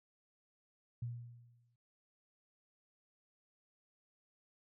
sine tone with exponential decay, 119.2 Hz, A#2, 39 cents sharp, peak -36 dBFS, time 1.02-1.76 s, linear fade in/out 5 ms, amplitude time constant 160 ms, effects none

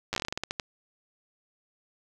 slowing click train, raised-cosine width 0.2 ms, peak -13 dBFS, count 14, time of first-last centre 0.13-0.598 s, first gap 9 ms, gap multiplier 1.21, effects none

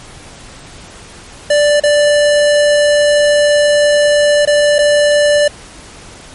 square tone with dropouts, 587.3 Hz, D5, in tune, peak -8 dBFS, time 1.5-5.48 s, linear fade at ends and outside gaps 5 ms, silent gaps 1.8-1.835 / 4.453-4.473 / 4.784-4.788 s, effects pink hiss -35 dBFS RMS until 6.34 s + MP3 48 kbps

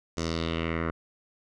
10% pulse tone with low-pass filter sweep, 82.41 Hz, E2, in tune, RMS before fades -30 dBFS, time 0.17-0.91 s, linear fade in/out 5 ms, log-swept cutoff 6600 to 1500 Hz, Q 2.6, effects none

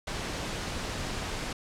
pink noise, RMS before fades -34 dBFS, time 0.07-1.53 s, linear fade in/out 5 ms, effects low-pass 7000 Hz 12 dB/octave

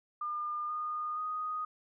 sine tone with pitch steps, 1206 / 1224 / 1244 Hz, D6 / D#6 / D#6, +46 / -29 / -1 cents, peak -33 dBFS, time 0.21-1.65 s, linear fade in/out 5 ms, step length 480 ms, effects none

